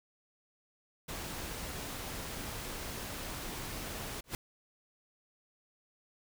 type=noise; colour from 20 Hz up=pink; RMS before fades=-41 dBFS; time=1.08-4.21 s; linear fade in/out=10 ms
type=noise with exponential growth; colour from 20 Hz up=pink; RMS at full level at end=-33 dBFS; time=4.24-4.35 s; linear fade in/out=1 ms; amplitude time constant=23 ms
effects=none